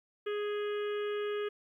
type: harmonic tone with a mistuned harmonic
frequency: 415.3 Hz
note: G#4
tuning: in tune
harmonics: 1 / 3 / 4 / 5 / 6 / 7 / 8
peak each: -32 / -44 / -46 / -51 / -52 / -50 / -53 dBFS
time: 0.26-1.49 s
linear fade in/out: 10 ms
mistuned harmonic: 8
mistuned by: -18 cents
effects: 12-bit